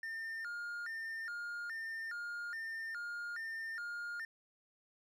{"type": "tone with vibrato", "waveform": "triangle", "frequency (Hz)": 1600, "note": "G6", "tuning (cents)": 35, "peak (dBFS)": -38, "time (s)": [0.03, 4.25], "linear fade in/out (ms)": 2, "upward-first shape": "square", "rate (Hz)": 1.2, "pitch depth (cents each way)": 210, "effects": []}